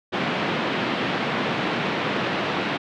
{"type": "band-pass noise", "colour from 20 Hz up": "pink", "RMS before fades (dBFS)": -25, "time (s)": [0.12, 2.78], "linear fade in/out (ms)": 20, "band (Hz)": [150, 3400], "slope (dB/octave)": 24, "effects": []}